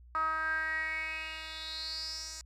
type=tone with band-pass filter sweep; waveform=10% pulse; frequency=317 Hz; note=D#4; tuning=32 cents sharp; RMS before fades=-36 dBFS; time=0.15-2.41 s; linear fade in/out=0 ms; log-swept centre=1200 to 6500 Hz; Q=7.2; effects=added 60 Hz sine -52 dBFS peak until 2.45 s